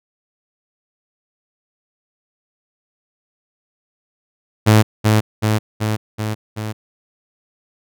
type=tone with echo; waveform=sawtooth; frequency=107.9 Hz; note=A2; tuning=33 cents flat; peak=-4 dBFS; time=4.66-4.83 s; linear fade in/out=20 ms; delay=380 ms; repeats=5; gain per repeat=-3 dB; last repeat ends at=6.73 s; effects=none